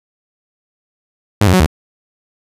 sawtooth tone with pitch steps, 103.8 / 90.7 / 184.6 / 77.6 Hz, G#2 / F#2 / F#3 / D#2, 0 / -34 / -4 / -4 cents, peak -4 dBFS, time 1.41-1.662 s, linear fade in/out 5 ms, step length 63 ms, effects resampled to 32000 Hz

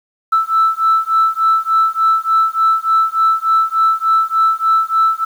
sine beating tone pair, 1318.5 / 1321.9 Hz, E6 / E6, 0 / +4 cents, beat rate 3.4 Hz, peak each -13 dBFS, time 0.32-5.25 s, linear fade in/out 10 ms, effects tanh soft clip ceiling -5 dBFS + 7-bit

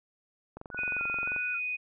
click train, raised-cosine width 1 ms, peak -28 dBFS, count 19, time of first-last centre 0.57-1.363 s, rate 22.7 Hz
sine tone with vibrato, 1431 Hz, F6, 42 cents sharp, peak -35 dBFS, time 0.71-1.6 s, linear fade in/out 50 ms, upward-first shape square, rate 1.8 Hz, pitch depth 47 cents each way
sine tone, 2489 Hz, D#7, in tune, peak -30 dBFS, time 0.77-1.77 s, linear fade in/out 20 ms
effects none

